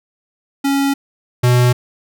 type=tone pair in turn; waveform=square; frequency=277.2 / 123.48 Hz; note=C#4 / B2; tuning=0 / 0 cents; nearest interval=octave + major second; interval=1400 cents; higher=first; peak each=-14 / -10 dBFS; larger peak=second; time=0.64-0.94 / 1.43-1.73 s; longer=neither; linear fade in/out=10 ms; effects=none